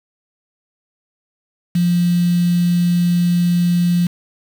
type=tone with quantisation; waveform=sine; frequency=174.61 Hz; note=F3; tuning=in tune; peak=-12 dBFS; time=1.75-4.07 s; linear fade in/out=5 ms; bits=5; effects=none

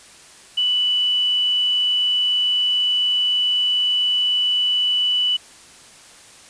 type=tone with quantisation; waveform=sine; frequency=2971 Hz; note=F#7; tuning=6 cents sharp; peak=-16 dBFS; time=0.57-5.37 s; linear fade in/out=10 ms; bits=7; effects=white hiss -45 dBFS RMS until 6.49 s + resampled to 22050 Hz

